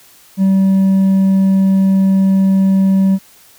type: tone with hard clipping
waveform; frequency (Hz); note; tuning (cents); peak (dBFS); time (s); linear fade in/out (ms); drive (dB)
sine; 192.4; G3; -32; -9; 0.37-3.19; 50; 2
effects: white hiss -45 dBFS RMS until 3.58 s